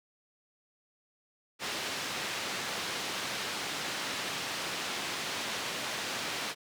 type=band-pass noise; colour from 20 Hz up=white; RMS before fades=-36 dBFS; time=1.59-6.55 s; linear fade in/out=50 ms; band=140 to 4200 Hz; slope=12 dB/octave; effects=none